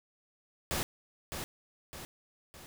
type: noise with echo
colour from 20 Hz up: pink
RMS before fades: -33 dBFS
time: 0.71-0.83 s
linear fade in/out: 0 ms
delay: 610 ms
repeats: 3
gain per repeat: -6 dB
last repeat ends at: 2.66 s
effects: none